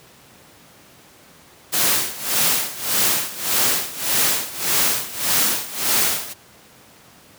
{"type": "noise with tremolo", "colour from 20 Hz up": "white", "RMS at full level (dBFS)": -17, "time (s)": [1.72, 6.34], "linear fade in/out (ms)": 20, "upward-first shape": "sine", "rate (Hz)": 1.7, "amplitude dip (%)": 85, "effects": ["pink hiss -48 dBFS RMS until 7.38 s", "high-pass 100 Hz 12 dB/octave"]}